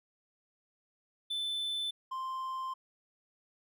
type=tone pair in turn; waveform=triangle; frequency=3520 / 1046.5 Hz; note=A7 / C6; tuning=0 / 0 cents; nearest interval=octave + major sixth; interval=2100 cents; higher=first; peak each=-31 / -33 dBFS; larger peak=first; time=1.3-1.91 / 2.11-2.74 s; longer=second; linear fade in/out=10 ms; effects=none